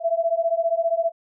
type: beating tone pair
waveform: sine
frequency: 659.3 / 674.3 Hz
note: E5 / E5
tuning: 0 / +39 cents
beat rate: 15 Hz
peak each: -22 dBFS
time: 0-1.12 s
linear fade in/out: 50 ms
effects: none